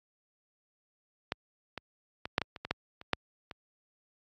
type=clicks; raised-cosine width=0.3 ms; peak=-14 / -21 / -20 / -8 / -15 / -26 / -20 / -12 / -30 / -9 / -25 dBFS; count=11; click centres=1.321 / 1.777 / 2.255 / 2.381 / 2.417 / 2.562 / 2.65 / 2.71 / 3.014 / 3.133 / 3.512 s; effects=high-pass 60 Hz 12 dB/octave + AAC 64 kbps